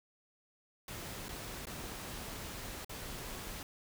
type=noise with dropouts; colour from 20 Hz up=pink; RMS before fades=-44 dBFS; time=0.88-3.63 s; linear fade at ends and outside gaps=2 ms; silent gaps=1.284-1.29 / 1.655-1.669 / 2.847-2.894 s; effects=none